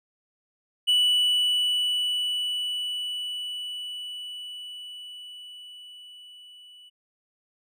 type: tone with level ramp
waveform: triangle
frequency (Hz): 2960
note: F#7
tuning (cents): 0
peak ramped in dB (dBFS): -16 to -46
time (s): 0.87-6.9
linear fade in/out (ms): 20
effects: none